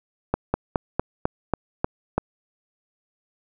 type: slowing click train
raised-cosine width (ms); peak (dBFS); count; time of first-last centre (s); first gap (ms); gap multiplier
1; -6; 8; 0.34-2.18; 200; 1.09
effects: none